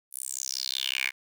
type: tone with high-pass filter sweep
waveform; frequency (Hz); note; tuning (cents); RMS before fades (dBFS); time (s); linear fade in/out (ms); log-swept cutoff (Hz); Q
10% pulse; 65.41; C2; 0; -32; 0.11-1.12; 50; 11000 to 2000; 5.6
effects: none